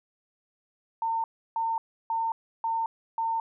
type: tone bursts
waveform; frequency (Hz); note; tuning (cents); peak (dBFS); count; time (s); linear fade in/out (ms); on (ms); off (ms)
sine; 907; A#5; -48; -25; 5; 1.02-3.4; 2; 220; 320
effects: none